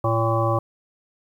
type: harmonic tone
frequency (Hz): 113.6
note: A#2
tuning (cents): -44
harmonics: 1 / 3 / 5 / 7 / 9 / 10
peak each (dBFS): -22 / -27 / -24 / -28 / -29 / -26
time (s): 0.04-0.59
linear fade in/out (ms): 5
effects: 9-bit